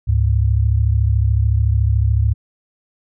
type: tone pair together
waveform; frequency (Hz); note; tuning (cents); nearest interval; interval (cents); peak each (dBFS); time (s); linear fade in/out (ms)
sine; 71.33 / 105.1; D2 / G#2; -50 / +21; perfect fifth; 671; -15; 0.07-2.34; 20
effects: none